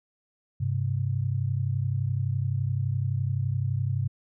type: tone pair together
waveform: sine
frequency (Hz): 100.44 / 132.2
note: G2 / C3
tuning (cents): +43 / +18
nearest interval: perfect fourth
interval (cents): 475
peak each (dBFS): -27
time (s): 0.6-4.08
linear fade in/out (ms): 10
effects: none